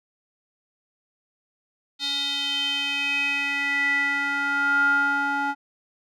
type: tone with band-pass filter sweep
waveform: square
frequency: 281.8 Hz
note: C#4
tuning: 29 cents sharp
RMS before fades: -24 dBFS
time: 1.99-5.55 s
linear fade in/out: 50 ms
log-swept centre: 3900 to 1100 Hz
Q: 6.9
effects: none